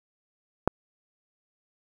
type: click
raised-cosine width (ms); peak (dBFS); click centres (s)
1; -6; 0.676
effects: 7-bit